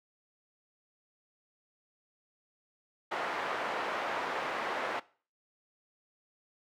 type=band-pass noise; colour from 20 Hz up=pink; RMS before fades=-35 dBFS; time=3.11-5 s; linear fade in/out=10 ms; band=610 to 1700 Hz; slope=12 dB/octave; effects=noise-tail reverb RT60 0.4 s tail -20 dB re dry